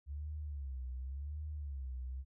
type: tone with vibrato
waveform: sine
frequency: 69.3 Hz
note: C#2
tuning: in tune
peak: -39 dBFS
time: 0.06-2.25 s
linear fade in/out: 50 ms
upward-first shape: sine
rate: 0.9 Hz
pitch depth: 160 cents each way
effects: none